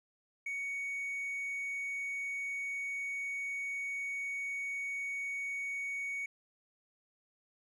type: tone with hard clipping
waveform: sine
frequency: 2234 Hz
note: C#7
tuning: 13 cents sharp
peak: -36 dBFS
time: 0.46-6.26 s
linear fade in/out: 5 ms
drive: 2 dB
effects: none